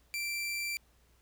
sawtooth tone, 2349 Hz, D7, in tune, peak -30 dBFS, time 0.14-0.77 s, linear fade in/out 0 ms, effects added 60 Hz sine -65 dBFS peak until 1.21 s + pink hiss -69 dBFS RMS until 1.21 s

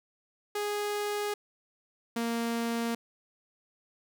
sawtooth tone pair in turn, 414 / 232.3 Hz, G#4 / A#3, -5 / -6 cents, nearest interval minor seventh, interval 1001 cents, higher first, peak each -26 / -25 dBFS, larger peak second, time 0.55-1.34 / 2.16-2.95 s, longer neither, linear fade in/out 5 ms, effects none

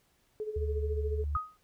sine tone with tremolo, 428 Hz, A4, 48 cents flat, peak -31 dBFS, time 0.4-1.24 s, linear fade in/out 0 ms, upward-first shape sine, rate 14 Hz, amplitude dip 70%
sine tone with vibrato, 73.6 Hz, D2, 4 cents sharp, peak -30 dBFS, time 0.56-1.37 s, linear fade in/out 5 ms, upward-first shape square, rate 3.6 Hz, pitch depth 15 cents each way
sine tone with exponential decay, 1252 Hz, D#6, 10 cents sharp, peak -25 dBFS, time 1.35-1.57 s, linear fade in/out 2 ms, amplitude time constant 47 ms
effects pink hiss -70 dBFS RMS until 1.63 s

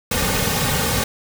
pink noise with comb filter, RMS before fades -20 dBFS, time 0.11-1.04 s, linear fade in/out 5 ms, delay 3 ms, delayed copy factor -0.75, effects none

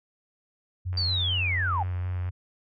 sine tone with vibrato, 90.4 Hz, F#2, 40 cents flat, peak -27 dBFS, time 0.85-2.31 s, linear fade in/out 20 ms, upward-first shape square, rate 4.2 Hz, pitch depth 16 cents each way
click train, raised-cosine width 0.5 ms, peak -31 dBFS, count 124, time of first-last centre 0.93-2.289 s, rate 90.5 Hz
sine linear sweep, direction down, 4697 to 742 Hz, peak -25 dBFS, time 0.97-1.83 s, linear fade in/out 5 ms
effects none

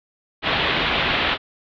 white low-pass noise, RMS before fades -21 dBFS, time 0.42-1.38 s, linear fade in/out 50 ms, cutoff 3700 Hz, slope 48 dB/octave, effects none

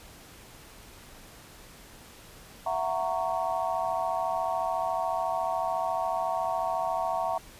sine chord, F# dominant seventh, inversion third, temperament just, 666 / 740 / 925 / 1110 Hz, E5 / F#5 / A#5 / C#6, +18 / 0 / -14 / +2 cents, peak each -31 / -31 / -32 / -35 dBFS, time 2.66-7.38 s, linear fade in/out 5 ms, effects pink hiss -50 dBFS RMS until 7.59 s + resampled to 32000 Hz

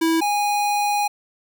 square tone pair in turn, 326.8 / 823.5 Hz, E4 / G#5, -15 / -15 cents, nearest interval octave + major third, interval 1600 cents, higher second, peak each -17 / -19 dBFS, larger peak first, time 0.01-0.21 / 0.21-1.08 s, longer second, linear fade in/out 10 ms, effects none

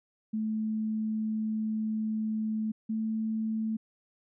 sine tone pair in turn, 217.7 / 220.2 Hz, A3 / A3, -18 / +2 cents, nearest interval unison, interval 20 cents, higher second, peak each -28 dBFS, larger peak neither, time 0.33-2.72 / 2.89-3.77 s, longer first, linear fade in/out 10 ms, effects none

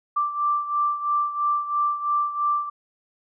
sine beating tone pair, 1174.7 / 1177.7 Hz, D6 / D6, 0 / +4 cents, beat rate 3 Hz, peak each -22 / -27 dBFS, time 0.16-2.7 s, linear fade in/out 10 ms, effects none

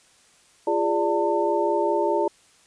sine tone cluster, 344.9 / 409.8 / 586 / 898 Hz, F4 / G#4 / D5 / A5, -22 / -23 / -4 / +35 cents, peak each -25 dBFS, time 0.67-2.28 s, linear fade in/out 5 ms, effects white hiss -57 dBFS RMS until 2.66 s + resampled to 22050 Hz

